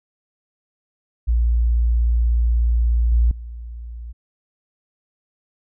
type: tone with level steps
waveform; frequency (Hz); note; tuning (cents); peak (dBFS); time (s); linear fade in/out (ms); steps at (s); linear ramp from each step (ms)
sine; 58.27; A#1; 0; -14 / -12 / -30; 1.27-4.13; 20; 3.12 / 3.31; 2
effects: none